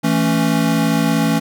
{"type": "chord", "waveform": "square", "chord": "A major", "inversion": "second", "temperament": "equal", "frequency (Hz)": [164.81, 220, 277.2], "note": ["E3", "A3", "C#4"], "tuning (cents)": [0, 0, 0], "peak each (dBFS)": -19, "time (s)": [0.03, 1.4], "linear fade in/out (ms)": 20, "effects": []}